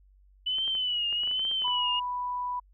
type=tone with vibrato; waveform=sine; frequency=2977 Hz; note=F#7; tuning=10 cents sharp; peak=-26 dBFS; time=0.46-2 s; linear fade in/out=10 ms; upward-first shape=triangle; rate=1.2 Hz; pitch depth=98 cents each way
type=clicks; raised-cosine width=0.5 ms; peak=-31 dBFS; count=12; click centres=0.585 / 0.678 / 0.752 / 1.127 / 1.235 / 1.275 / 1.313 / 1.395 / 1.451 / 1.514 / 1.62 / 1.68 s
type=tone; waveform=sine; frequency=987.8 Hz; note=B5; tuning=in tune; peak=-29 dBFS; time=1.64-2.6 s; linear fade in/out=10 ms
effects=added 48 Hz sine -56 dBFS peak until 2.73 s